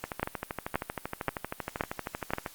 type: two click trains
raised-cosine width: 0.5 ms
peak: -11 / -17 dBFS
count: 5 / 32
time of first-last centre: 0.23-2.335 / 0.04-2.462 s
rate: 1.9 / 12.8 Hz
effects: white hiss -52 dBFS RMS until 2.54 s + Opus 48 kbps